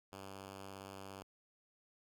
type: tone with vibrato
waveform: 5% pulse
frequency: 97.3 Hz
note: G2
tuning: 12 cents flat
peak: -37 dBFS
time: 0.12-1.23 s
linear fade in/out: 10 ms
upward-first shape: triangle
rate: 19 Hz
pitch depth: 20 cents each way
effects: none